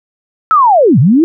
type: linear two-way sweep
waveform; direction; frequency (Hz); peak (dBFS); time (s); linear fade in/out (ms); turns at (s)
sine; down then up; 1335 to 110 to 345; -4; 0.51-1.24; 0; 0.99
effects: none